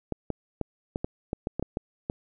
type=clicks; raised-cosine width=2 ms; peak=-15 dBFS; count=11; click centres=0.123 / 0.303 / 0.613 / 0.959 / 1.045 / 1.331 / 1.471 / 1.596 / 1.626 / 1.771 / 2.099 s; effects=none